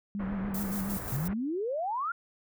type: tone with vibrato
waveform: sine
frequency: 196.8 Hz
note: G3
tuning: 7 cents sharp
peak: -31 dBFS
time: 0.15-0.97 s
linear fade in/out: 0 ms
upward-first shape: sine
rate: 7 Hz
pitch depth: 65 cents each way
type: low-pass noise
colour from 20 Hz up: pink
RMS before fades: -40 dBFS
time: 0.19-1.34 s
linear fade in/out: 10 ms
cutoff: 1800 Hz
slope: 24 dB/octave
type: noise with tremolo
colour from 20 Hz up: violet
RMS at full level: -38 dBFS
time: 0.54-1.28 s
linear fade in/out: 5 ms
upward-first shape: square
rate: 5.6 Hz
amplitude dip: 45%
type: exponential sweep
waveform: sine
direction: up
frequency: 123.47 to 1435 Hz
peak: -29 dBFS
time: 1.12-2.12 s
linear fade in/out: 5 ms
effects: none